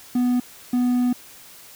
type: tone bursts at uneven times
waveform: triangle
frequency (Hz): 246.9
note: B3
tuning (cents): 0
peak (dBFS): -15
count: 2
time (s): 0.15-0.4 / 0.73-1.13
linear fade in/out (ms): 5
effects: white hiss -45 dBFS RMS until 1.75 s